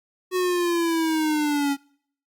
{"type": "linear sweep", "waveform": "square", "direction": "down", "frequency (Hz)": [370, 277.2], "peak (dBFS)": -21, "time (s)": [0.31, 1.77], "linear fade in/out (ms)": 50, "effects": ["noise-tail reverb RT60 0.6 s tail -25 dB re dry", "Opus 48 kbps"]}